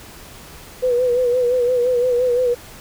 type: tone with vibrato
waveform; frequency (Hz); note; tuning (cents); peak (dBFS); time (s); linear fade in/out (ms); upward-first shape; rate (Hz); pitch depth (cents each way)
sine; 493.9; B4; 0; -14; 0.82-2.55; 20; sine; 5.8; 53
effects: pink hiss -40 dBFS RMS until 2.8 s